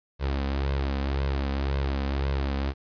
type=tone with flanger; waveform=sawtooth; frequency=68.6 Hz; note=C#2; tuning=17 cents flat; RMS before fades=-27 dBFS; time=0.19-2.74 s; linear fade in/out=50 ms; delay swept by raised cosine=1.9 to 4 ms; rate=1.9 Hz; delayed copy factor=+0.55; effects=resampled to 11025 Hz + 10-bit